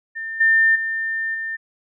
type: tone with level steps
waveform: sine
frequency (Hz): 1800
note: A6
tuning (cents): +39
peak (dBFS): -26 / -12 / -21 / -24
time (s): 0.15-1.57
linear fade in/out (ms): 20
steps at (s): 0.4 / 0.75 / 1.34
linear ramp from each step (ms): 10
effects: none